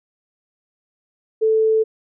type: tone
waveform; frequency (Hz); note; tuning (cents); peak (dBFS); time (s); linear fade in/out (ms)
sine; 440; A4; 0; -13; 1.41-1.84; 20
effects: none